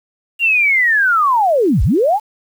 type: linear two-way sweep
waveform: sine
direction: down then up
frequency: 2813 to 41.2 to 893 Hz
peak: -10 dBFS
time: 0.39-2.2 s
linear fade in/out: 50 ms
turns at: 1.83 s
effects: 7-bit